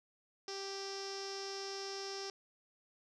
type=tone with low-pass filter; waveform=sawtooth; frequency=392 Hz; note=G4; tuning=in tune; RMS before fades=-43 dBFS; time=0.48-2.3 s; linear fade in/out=2 ms; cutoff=5400 Hz; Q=9.4; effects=none